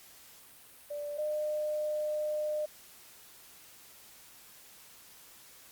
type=tone pair in turn; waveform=sine; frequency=585 / 605.6 Hz; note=D5 / D#5; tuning=-7 / -47 cents; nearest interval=minor second; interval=60 cents; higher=second; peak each=-35 / -30 dBFS; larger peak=second; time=0.9-1.18 / 1.18-2.66 s; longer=second; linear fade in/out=10 ms; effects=white hiss -55 dBFS RMS until 5.71 s + Opus 48 kbps